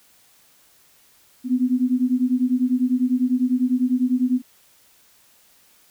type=beating tone pair; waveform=sine; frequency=246.9 / 256.9 Hz; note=B3 / C4; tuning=0 / -32 cents; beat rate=10 Hz; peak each=-20 dBFS; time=1.44-4.42 s; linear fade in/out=50 ms; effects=white hiss -56 dBFS RMS until 5.9 s